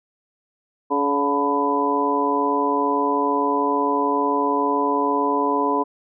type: harmonic tone with a mistuned harmonic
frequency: 142.2 Hz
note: C#3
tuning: 45 cents sharp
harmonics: 2 / 3 / 4 / 5 / 6 / 7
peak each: -24 / -24 / -30 / -29 / -28 / -21 dBFS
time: 0.9-5.84 s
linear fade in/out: 20 ms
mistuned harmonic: 6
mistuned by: +62 cents
effects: none